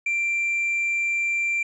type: tone with hard clipping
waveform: sine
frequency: 2360 Hz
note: D7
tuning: 8 cents sharp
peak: -22 dBFS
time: 0.06-1.63 s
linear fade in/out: 5 ms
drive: 2 dB
effects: resampled to 22050 Hz